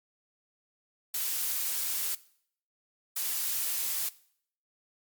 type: noise bursts at uneven times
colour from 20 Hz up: blue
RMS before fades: -31 dBFS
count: 2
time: 1.14-2.15 / 3.16-4.09 s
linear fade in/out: 5 ms
effects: noise-tail reverb RT60 0.6 s tail -19 dB re dry + MP3 96 kbps